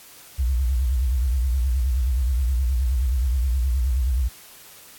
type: tone with vibrato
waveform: sine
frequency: 63.2 Hz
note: B1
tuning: 41 cents sharp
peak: -18 dBFS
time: 0.38-4.29 s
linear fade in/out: 20 ms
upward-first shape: sine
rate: 9.5 Hz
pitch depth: 160 cents each way
effects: white hiss -46 dBFS RMS until 4.98 s + AAC 64 kbps